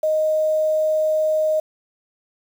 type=tone with quantisation; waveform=sine; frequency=622.3 Hz; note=D#5; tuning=in tune; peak=-16 dBFS; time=0.03-1.6 s; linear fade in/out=5 ms; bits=7; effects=none